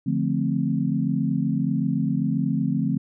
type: chord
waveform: sine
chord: D minor seventh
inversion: none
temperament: equal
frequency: 146.83 / 174.61 / 220 / 261.6 Hz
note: D3 / F3 / A3 / C4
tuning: 0 / 0 / 0 / 0 cents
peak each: -26 dBFS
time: 0.06-2.98 s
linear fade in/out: 10 ms
effects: none